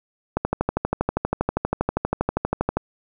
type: click train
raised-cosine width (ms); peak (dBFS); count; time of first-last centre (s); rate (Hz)
1; -6; 31; 0.37-2.77; 12.5
effects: none